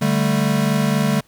square chord, D suspended fourth, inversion none, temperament equal, 146.83 / 196 / 220 Hz, D3 / G3 / A3, 0 / 0 / 0 cents, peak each -21 dBFS, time 0.01-1.21 s, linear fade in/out 10 ms, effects pink hiss -56 dBFS RMS until 1.27 s

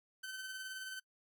sawtooth tone with tremolo, 1531 Hz, G6, 41 cents flat, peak -38 dBFS, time 0.23-1 s, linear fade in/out 10 ms, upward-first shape sine, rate 19 Hz, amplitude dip 35%, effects noise-tail reverb RT60 0.1 s tail -23 dB re dry

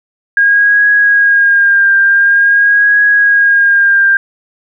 sine tone with vibrato, 1625 Hz, G#6, 38 cents flat, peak -5 dBFS, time 0.37-4.17 s, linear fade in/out 2 ms, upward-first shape triangle, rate 0.47 Hz, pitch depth 39 cents each way, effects none

